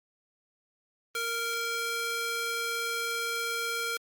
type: tone with high-pass filter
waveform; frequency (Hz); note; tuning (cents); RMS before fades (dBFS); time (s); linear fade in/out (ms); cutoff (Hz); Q
square; 463.9; A#4; -8; -32; 1.15-3.97; 2; 1100; 0.84
effects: Opus 24 kbps